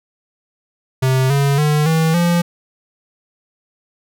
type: tone with pitch steps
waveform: square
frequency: 130.81 / 140.2 / 150.26 / 161.05 / 172.6 Hz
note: C3 / C#3 / D3 / E3 / F3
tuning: 0 / +20 / +40 / -40 / -20 cents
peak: -13 dBFS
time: 1.02-2.42 s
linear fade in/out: 10 ms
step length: 280 ms
effects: none